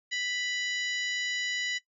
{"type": "harmonic tone with a mistuned harmonic", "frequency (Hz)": 987.8, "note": "B5", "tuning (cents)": 0, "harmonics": [2, 3, 4, 5, 6, 7], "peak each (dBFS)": [-32, -36, -38, -43, -47, -40], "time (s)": [0.11, 1.79], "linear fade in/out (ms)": 20, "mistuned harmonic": 6, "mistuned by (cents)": -63, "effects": ["noise-tail reverb RT60 0.1 s tail -17 dB re dry"]}